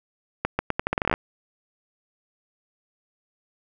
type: accelerating click train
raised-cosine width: 0.5 ms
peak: -7 dBFS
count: 14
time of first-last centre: 0.45-1.139 s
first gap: 140 ms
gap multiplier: 0.81
effects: none